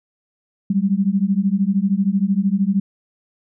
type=beating tone pair; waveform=sine; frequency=189.9 / 202.9 Hz; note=F#3 / G#3; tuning=+45 / -40 cents; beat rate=13 Hz; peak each=-18 dBFS; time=0.7-2.8 s; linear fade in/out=5 ms; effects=none